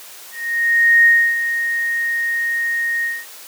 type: tone with ADSR envelope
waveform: sine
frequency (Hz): 1861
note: A#6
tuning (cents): -3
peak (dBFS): -7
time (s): 0.31-3.26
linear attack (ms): 740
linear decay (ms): 300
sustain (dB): -10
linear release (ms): 220
effects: white hiss -38 dBFS RMS until 3.47 s + high-pass 400 Hz 12 dB/octave